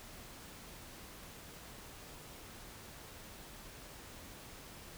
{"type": "silence", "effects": ["pink hiss -52 dBFS RMS until 4.97 s"]}